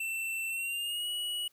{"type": "tone with pitch glide", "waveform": "square", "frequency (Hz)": [2682, 2925], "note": ["E7", "F#7"], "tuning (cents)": [29, -21], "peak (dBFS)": -33, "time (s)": [0, 1.48], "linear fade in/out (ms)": 5, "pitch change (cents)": 150, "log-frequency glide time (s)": [0.49, 1.09], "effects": ["white hiss -69 dBFS RMS until 1.52 s"]}